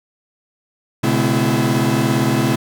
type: tone cluster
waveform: 45% pulse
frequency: 122.3 / 139.9 / 214.7 / 256.3 / 332 Hz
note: B2 / C#3 / A3 / C4 / E4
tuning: -16 / +16 / -42 / -36 / +12 cents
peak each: -21 dBFS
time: 1.03-2.56 s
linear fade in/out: 10 ms
effects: none